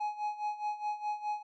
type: tone with tremolo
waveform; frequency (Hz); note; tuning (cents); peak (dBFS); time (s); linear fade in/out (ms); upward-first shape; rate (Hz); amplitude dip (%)
triangle; 839; G#5; +17; -28; 0-1.43; 10; sine; 4.8; 80
effects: resampled to 16000 Hz